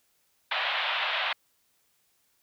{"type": "band-pass noise", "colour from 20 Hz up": "white", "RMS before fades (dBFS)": -29, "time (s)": [0.51, 1.33], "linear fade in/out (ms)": 5, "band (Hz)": [600, 3600], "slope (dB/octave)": 48, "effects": ["white hiss -70 dBFS RMS until 2.42 s"]}